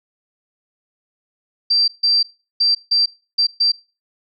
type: tone bursts at uneven times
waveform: sine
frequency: 4699 Hz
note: D8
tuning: in tune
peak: -12 dBFS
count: 6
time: 1.7-1.88 / 2.03-2.23 / 2.6-2.75 / 2.91-3.06 / 3.38-3.47 / 3.6-3.72 s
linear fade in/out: 10 ms
effects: noise-tail reverb RT60 0.3 s tail -20 dB re dry